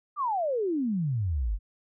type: exponential sweep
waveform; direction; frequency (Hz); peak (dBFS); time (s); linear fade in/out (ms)
sine; down; 1236 to 43.65; -25; 0.16-1.59; 50
effects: none